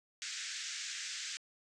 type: band-pass noise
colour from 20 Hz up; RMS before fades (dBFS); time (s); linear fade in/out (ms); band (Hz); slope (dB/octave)
white; -42; 0.22-1.37; 0; 1500 to 7400; 48
effects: resampled to 22050 Hz